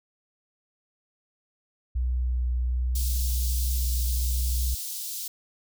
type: tone with vibrato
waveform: sine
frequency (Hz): 61.74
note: B1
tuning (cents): 0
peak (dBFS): -23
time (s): 1.95-4.75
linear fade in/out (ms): 10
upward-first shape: sine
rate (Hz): 1.3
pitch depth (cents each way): 12
type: high-pass noise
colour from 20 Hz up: white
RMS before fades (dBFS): -34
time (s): 2.95-5.28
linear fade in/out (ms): 5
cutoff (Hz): 3800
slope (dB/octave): 24
effects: none